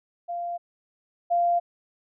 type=tone pair in turn; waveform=sine; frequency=694 / 694 Hz; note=F5 / F5; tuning=-11 / -11 cents; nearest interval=unison; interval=0 cents; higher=neither; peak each=-28 / -19 dBFS; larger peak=second; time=0.28-0.58 / 1.3-1.6 s; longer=neither; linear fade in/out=20 ms; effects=none